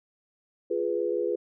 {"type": "chord", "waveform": "sine", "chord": "F diminished", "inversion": "none", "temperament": "equal", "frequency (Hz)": [349.2, 415.3, 493.9], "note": ["F4", "Ab4", "Cb5"], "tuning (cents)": [0, 0, 0], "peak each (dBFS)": [-30, -29, -29], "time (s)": [0.7, 1.36], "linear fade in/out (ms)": 10, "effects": []}